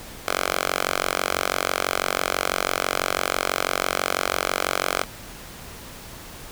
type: tone with high-pass filter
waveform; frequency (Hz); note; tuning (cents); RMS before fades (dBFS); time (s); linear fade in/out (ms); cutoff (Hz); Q
5% pulse; 46.06; F#1; -7; -25; 0.26-5.04; 10; 800; 1.1
effects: pink hiss -40 dBFS RMS until 6.51 s